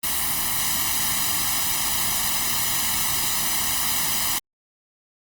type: noise with comb filter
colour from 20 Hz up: white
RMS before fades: -23 dBFS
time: 0.03-4.39 s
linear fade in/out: 10 ms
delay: 1 ms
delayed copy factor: +0.95
effects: Opus 32 kbps